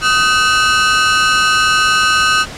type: ring-modulated tone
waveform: sawtooth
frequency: 1387 Hz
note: F6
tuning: 12 cents flat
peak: -3 dBFS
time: 0.01-2.46 s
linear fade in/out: 50 ms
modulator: 134 Hz
effects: pink hiss -29 dBFS RMS until 2.57 s + low-pass 7000 Hz 12 dB/octave